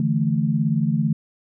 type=chord; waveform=sine; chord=D suspended second; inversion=none; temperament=equal; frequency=146.83 / 164.81 / 220 Hz; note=D3 / E3 / A3; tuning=0 / 0 / 0 cents; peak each=-22 dBFS; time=0-1.13 s; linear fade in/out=2 ms; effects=none